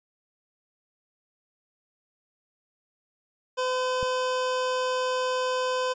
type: tone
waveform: 25% pulse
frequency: 509 Hz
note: C5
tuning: 48 cents flat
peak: -21 dBFS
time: 3.57-5.94 s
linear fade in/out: 20 ms
type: click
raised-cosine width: 5 ms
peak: -24 dBFS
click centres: 4.029 s
effects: resampled to 16000 Hz